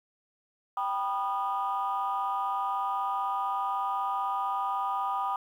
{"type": "chord", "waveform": "sine", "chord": "G augmented", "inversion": "none", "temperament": "just", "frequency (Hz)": [784, 980, 1225], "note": ["G5", "B5", "D#6"], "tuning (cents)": [0, -14, -27], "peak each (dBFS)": -31, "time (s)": [0.77, 5.36], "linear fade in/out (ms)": 2, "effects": ["tanh soft clip ceiling -21 dBFS", "10-bit"]}